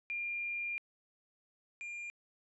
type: tone pair in turn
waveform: sine / triangle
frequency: 2400 / 2400 Hz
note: D7 / D7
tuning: +37 / +37 cents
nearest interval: unison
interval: 0 cents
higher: neither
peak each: -35 / -39 dBFS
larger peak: first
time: 0.1-0.78 / 1.81-2.1 s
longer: first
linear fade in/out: 0 ms
effects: resampled to 24000 Hz